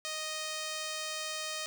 5% pulse tone, 622.3 Hz, D#5, in tune, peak -24 dBFS, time 0.05-1.66 s, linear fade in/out 0 ms, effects none

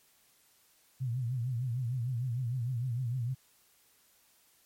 sine tone with vibrato, 123.2 Hz, B2, 4 cents flat, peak -30 dBFS, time 1-3.35 s, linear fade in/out 20 ms, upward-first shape triangle, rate 6.6 Hz, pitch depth 150 cents each way, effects white hiss -66 dBFS RMS until 4.65 s + MP3 64 kbps

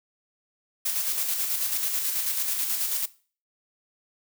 blue noise with tremolo, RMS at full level -26 dBFS, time 0.85-3.06 s, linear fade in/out 10 ms, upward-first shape square, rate 9.2 Hz, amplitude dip 35%, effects noise-tail reverb RT60 0.4 s tail -19 dB re dry

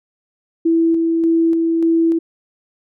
sine tone with tremolo, 330 Hz, E4, 2 cents sharp, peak -11 dBFS, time 0.65-2.19 s, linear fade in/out 10 ms, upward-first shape square, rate 1.7 Hz, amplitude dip 25%, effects none

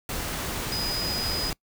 sine tone in noise, 4969 Hz, D#8, 3 cents flat, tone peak -28 dBFS, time 0.72-1.5 s, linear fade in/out 2 ms, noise pink, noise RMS -31 dBFS, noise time 0.09-1.53 s, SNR 0 dB, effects noise-tail reverb RT60 0.1 s tail -24 dB re dry

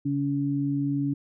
sine tone pair together, 140.07 / 282.5 Hz, C#3 / C#4, +18 / +33 cents, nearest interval octave, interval 1215 cents, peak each -28 / -25 dBFS, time 0.05-1.14 s, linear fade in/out 10 ms, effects none

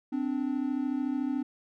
triangle tone pair together, 258.8 / 292.5 Hz, C4 / D4, -19 / -7 cents, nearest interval major second, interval 212 cents, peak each -28 / -29 dBFS, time 0.12-1.43 s, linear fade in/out 10 ms, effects none

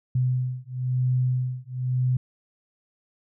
sine beating tone pair, 126.4 / 127.4 Hz, B2 / C3, +41 / -46 cents, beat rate 1 Hz, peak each -25 dBFS, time 0.15-2.17 s, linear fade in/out 5 ms, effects none

